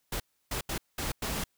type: noise bursts at uneven times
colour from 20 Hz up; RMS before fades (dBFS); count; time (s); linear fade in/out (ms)
pink; -33; 5; 0.12-0.2 / 0.51-0.61 / 0.69-0.78 / 0.98-1.12 / 1.22-1.44; 5
effects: white hiss -75 dBFS RMS until 1.57 s